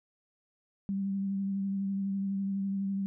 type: tone with vibrato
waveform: sine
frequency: 196 Hz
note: G3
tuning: in tune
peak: -29 dBFS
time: 0.89-3.06 s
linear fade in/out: 0 ms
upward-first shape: triangle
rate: 12 Hz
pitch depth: 24 cents each way
effects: none